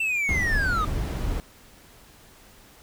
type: linear sweep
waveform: triangle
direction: down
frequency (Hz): 2700 to 1200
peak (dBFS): -21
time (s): 0-0.85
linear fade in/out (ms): 5
type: noise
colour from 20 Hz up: brown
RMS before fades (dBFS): -27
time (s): 0.29-1.4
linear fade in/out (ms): 0
effects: pink hiss -52 dBFS RMS until 2.82 s